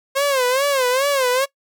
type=tone with vibrato; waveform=sawtooth; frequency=532 Hz; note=C5; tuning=29 cents sharp; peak=-12 dBFS; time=0.15-1.46 s; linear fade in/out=20 ms; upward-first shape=sine; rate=2.4 Hz; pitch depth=130 cents each way; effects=noise-tail reverb RT60 0.1 s tail -21 dB re dry